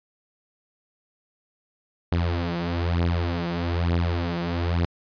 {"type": "beating tone pair", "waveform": "sawtooth", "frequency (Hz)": [85.3, 86.4], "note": ["F2", "F2"], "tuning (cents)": [-40, -18], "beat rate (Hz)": 1.1, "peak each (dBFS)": [-21, -22], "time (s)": [2.12, 4.85], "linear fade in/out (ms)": 0, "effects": ["resampled to 11025 Hz"]}